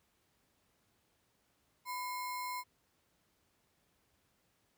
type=tone with sample-and-hold; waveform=sine; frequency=998 Hz; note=B5; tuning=18 cents sharp; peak=-37 dBFS; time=1.85-2.64 s; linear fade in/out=50 ms; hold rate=3150 Hz; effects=pink hiss -75 dBFS RMS until 4.77 s + high-pass 60 Hz 12 dB/octave